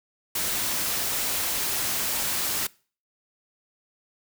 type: noise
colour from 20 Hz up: white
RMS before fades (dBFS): -27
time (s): 0.35-2.67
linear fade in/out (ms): 5
effects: noise-tail reverb RT60 0.4 s tail -23 dB re dry